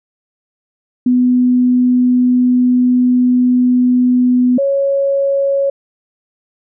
sine tone pair in turn, 249.1 / 553.4 Hz, B3 / C#5, +15 / -3 cents, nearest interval octave + major second, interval 1382 cents, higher second, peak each -8 / -11 dBFS, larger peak first, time 1.06-4.58 / 4.58-5.7 s, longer first, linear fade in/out 5 ms, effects none

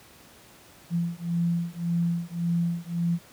sine beating tone pair, 169.8 / 171.6 Hz, F3 / F3, -48 / -30 cents, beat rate 1.8 Hz, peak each -27 dBFS, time 0.9-3.19 s, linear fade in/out 50 ms, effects pink hiss -52 dBFS RMS until 3.32 s + high-pass 80 Hz 12 dB/octave

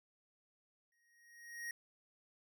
square tone with exponential growth, 1878 Hz, A#6, 12 cents sharp, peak -40 dBFS, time 0.92-1.71 s, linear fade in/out 2 ms, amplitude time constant 170 ms, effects none

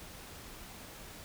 silence, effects pink hiss -49 dBFS RMS until 1.24 s

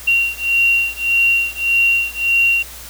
sine beating tone pair, 2754 / 2755.7 Hz, F7 / F7, -25 / -24 cents, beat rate 1.7 Hz, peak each -16 dBFS, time 0.07-2.63 s, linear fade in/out 10 ms, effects added 60 Hz sine -39 dBFS peak until 2.89 s + white hiss -35 dBFS RMS until 2.89 s

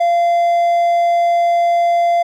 triangle tone, 689 Hz, F5, 24 cents flat, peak -9 dBFS, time 0-2.23 s, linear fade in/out 10 ms, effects none

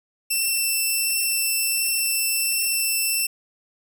5% pulse tone with vibrato, 2681 Hz, E7, 29 cents sharp, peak -12 dBFS, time 0.3-3.27 s, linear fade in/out 10 ms, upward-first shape triangle, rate 1.4 Hz, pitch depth 9 cents each way, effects none

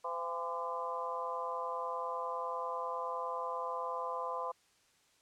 harmonic tone with a mistuned harmonic, 170.1 Hz, F3, 45 cents flat, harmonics 3 / 4 / 5 / 6 / 7, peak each -41 / -44 / -46 / -38 / -44 dBFS, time 0.04-4.52 s, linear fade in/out 10 ms, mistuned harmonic 5, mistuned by -69 cents, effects white hiss -69 dBFS RMS until 5.21 s + low-pass 8000 Hz 12 dB/octave

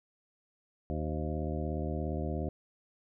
harmonic tone with a mistuned harmonic, 77.1 Hz, D#2, 15 cents flat, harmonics 1 / 2 / 3 / 4 / 5 / 7 / 8 / 9, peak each -35 / -38 / -40 / -41 / -42 / -43 / -44 / -45 dBFS, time 0.9-2.49 s, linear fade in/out 0 ms, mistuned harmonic 7, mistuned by -59 cents, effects none

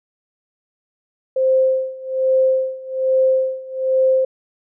sine tone with tremolo, 523.3 Hz, C5, in tune, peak -11 dBFS, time 1.36-4.25 s, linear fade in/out 5 ms, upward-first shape sine, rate 1.2 Hz, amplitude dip 90%, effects none

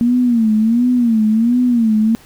sine tone with vibrato, 231.6 Hz, A#3, 11 cents flat, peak -10 dBFS, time 0.01-2.15 s, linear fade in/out 0 ms, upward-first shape sine, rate 1.4 Hz, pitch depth 130 cents each way, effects pink hiss -45 dBFS RMS until 2.25 s

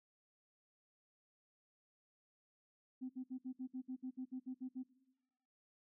sine tone bursts, 257.3 Hz, C4, 29 cents flat, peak -40 dBFS, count 13, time 3.01-4.835 s, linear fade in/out 20 ms, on 85 ms, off 60 ms, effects noise-tail reverb RT60 1.0 s tail -19 dB re dry + tanh soft clip ceiling -36 dBFS

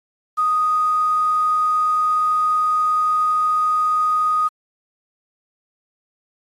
sine tone with quantisation, 1244.5 Hz, D#6, in tune, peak -15 dBFS, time 0.37-4.49 s, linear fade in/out 20 ms, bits 7, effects AAC 32 kbps

